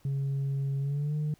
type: tone with pitch glide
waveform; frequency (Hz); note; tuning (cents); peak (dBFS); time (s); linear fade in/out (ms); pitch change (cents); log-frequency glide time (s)
sine; 137.7 to 151.03; C#3 to D3; -11 to +49; -25; 0.05-1.34; 2; +160; 0.8-1.16
effects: tanh soft clip ceiling -26 dBFS + pink hiss -64 dBFS RMS until 1.39 s